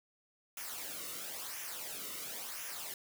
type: noise with flanger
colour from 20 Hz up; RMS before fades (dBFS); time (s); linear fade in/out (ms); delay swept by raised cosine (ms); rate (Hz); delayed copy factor
white; -43; 0.57-2.94; 2; 0.23 to 1.23; 0.97; -0.65
effects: none